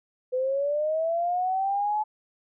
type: linear sweep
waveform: sine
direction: up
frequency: 501 to 861 Hz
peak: -23 dBFS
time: 0.32-2.04 s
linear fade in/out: 20 ms
effects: none